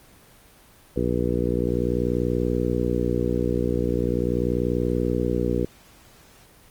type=harmonic tone; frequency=60.4 Hz; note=B1; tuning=38 cents flat; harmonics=1 / 2 / 3 / 4 / 5 / 6 / 7 / 8; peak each=-29 / -29 / -29 / -29 / -29 / -29 / -29 / -29 dBFS; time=0.96-5.65 s; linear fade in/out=5 ms; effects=pink hiss -52 dBFS RMS until 6.7 s + Opus 24 kbps